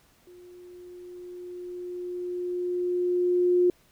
sine tone with level ramp, 357 Hz, F4, 38 cents sharp, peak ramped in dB -47 to -17 dBFS, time 0.27-3.7 s, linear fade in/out 2 ms, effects pink hiss -62 dBFS RMS until 3.91 s

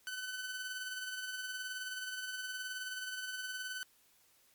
sawtooth tone with tremolo, 1510 Hz, F#6, 35 cents sharp, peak -34 dBFS, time 0.07-3.83 s, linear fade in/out 0 ms, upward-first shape sine, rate 19 Hz, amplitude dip 40%, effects white hiss -68 dBFS RMS until 4.54 s + MP3 96 kbps

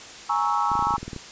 sine chord, A# half-diminished seventh, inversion third, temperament equal with one note detuned, 830.6 / 932.3 / 1108.7 / 1310.2 Hz, G#5 / A#5 / C#6 / E6, 0 / 0 / 0 / -11 cents, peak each -26 dBFS, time 0.29-0.97 s, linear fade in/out 10 ms
clicks, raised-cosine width 3 ms, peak -21 dBFS, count 12, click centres 0.717 / 0.754 / 0.792 / 0.825 / 0.87 / 0.907 / 0.939 / 0.981 / 1.03 / 1.08 / 1.132 / 1.163 s
effects white hiss -41 dBFS RMS until 1.31 s + resampled to 16000 Hz

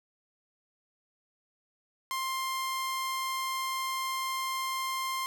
sawtooth tone, 1054 Hz, C6, 12 cents sharp, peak -27 dBFS, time 2.11-5.26 s, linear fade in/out 0 ms, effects none

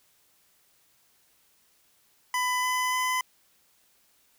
25% pulse tone with pitch steps, 1000 / 1006.4 / 1012.8 Hz, B5 / B5 / B5, +21 / +32 / +43 cents, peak -21 dBFS, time 2.34-3.21 s, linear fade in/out 2 ms, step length 290 ms, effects white hiss -65 dBFS RMS until 4.38 s

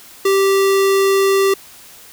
square tone, 390.6 Hz, G4, 6 cents flat, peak -12 dBFS, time 0.25-1.54 s, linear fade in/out 5 ms, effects white hiss -41 dBFS RMS until 2.12 s

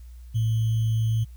sine tone with sample-and-hold, 112.2 Hz, A2, 34 cents sharp, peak -20 dBFS, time 0.34-1.25 s, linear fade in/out 20 ms, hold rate 3150 Hz, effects added 60 Hz sine -40 dBFS peak until 1.36 s + white hiss -63 dBFS RMS until 1.36 s

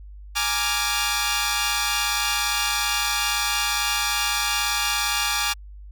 10% pulse chord, Bb dominant seventh, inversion third, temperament equal, 830.6 / 932.3 / 1174.7 / 1396.9 Hz, Ab5 / Bb5 / D6 / F6, 0 / 0 / 0 / 0 cents, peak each -18 / -23 / -17 / -20 dBFS, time 0.35-5.54 s, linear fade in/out 20 ms, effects added 50 Hz sine -38 dBFS peak until 5.91 s

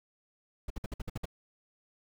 brown noise bursts, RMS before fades -35 dBFS, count 8, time 0.68-1.256 s, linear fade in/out 5 ms, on 23 ms, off 56 ms, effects none

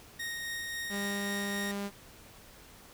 sawtooth tone with tremolo, 1863 Hz, A#6, 2 cents flat, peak -31 dBFS, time 0.19-1.72 s, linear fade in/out 10 ms, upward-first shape triangle, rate 3.7 Hz, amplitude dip 25%
sawtooth tone, 200.9 Hz, G3, 43 cents sharp, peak -30 dBFS, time 0.89-1.91 s, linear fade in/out 50 ms
effects pink hiss -54 dBFS RMS until 2.93 s

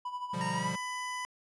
triangle tone with tremolo, 989 Hz, B5, 2 cents sharp, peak -31 dBFS, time 0.05-0.75 s, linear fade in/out 5 ms, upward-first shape sine, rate 12 Hz, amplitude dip 65%
square chord, G dominant seventh, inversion first, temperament equal, 123.47 / 146.83 / 174.61 / 196 Hz, B2 / D3 / F3 / G3, 0 / 0 / 0 / 0 cents, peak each -43 / -43 / -37 / -40 dBFS, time 0.33-0.76 s, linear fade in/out 10 ms
25% pulse tone with pitch glide, 926 to 998.2 Hz, A#5 to B5, -12 to +18 cents, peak -31 dBFS, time 0.41-1.25 s, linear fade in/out 0 ms, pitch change +130 cents, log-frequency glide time 0.52-0.7 s
effects resampled to 24000 Hz

